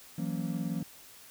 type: chord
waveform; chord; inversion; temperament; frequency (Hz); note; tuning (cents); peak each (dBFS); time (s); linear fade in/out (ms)
triangle; F# dominant seventh; third; just; 166.5 / 185 / 231.2 / 277.5; E3 / F#3 / A#3 / C#4; +18 / 0 / -14 / +2; -33 / -34 / -35 / -38; 0.18-0.83; 5
effects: white hiss -53 dBFS RMS until 1.3 s